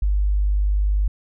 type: tone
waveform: sine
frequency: 50.1 Hz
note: G1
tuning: 38 cents sharp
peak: -16 dBFS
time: 0.02-1.08 s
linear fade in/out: 5 ms
effects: none